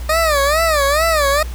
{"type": "tone with vibrato", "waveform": "20% pulse", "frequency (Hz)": 606, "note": "D#5", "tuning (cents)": -46, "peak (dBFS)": -8, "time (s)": [0.09, 1.43], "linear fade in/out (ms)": 5, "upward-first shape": "sine", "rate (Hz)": 2.3, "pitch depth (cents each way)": 160, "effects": ["added 60 Hz sine -23 dBFS peak until 1.54 s", "pink hiss -38 dBFS RMS until 1.54 s"]}